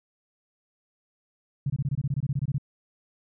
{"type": "tone bursts", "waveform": "sine", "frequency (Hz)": 138.59, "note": "C#3", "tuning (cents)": 0, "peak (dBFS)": -23, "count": 15, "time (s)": [1.66, 2.582], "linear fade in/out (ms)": 5, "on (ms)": 40, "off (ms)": 23, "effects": []}